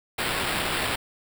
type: noise with sample-and-hold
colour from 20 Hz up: violet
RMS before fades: -27 dBFS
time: 0.18-0.96 s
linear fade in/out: 10 ms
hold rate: 6300 Hz
effects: none